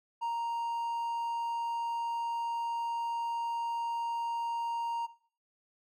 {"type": "tone", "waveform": "triangle", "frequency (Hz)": 932.3, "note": "A#5", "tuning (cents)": 0, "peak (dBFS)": -29, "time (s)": [0.21, 5.07], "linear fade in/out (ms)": 20, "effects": ["noise-tail reverb RT60 0.5 s tail -17 dB re dry"]}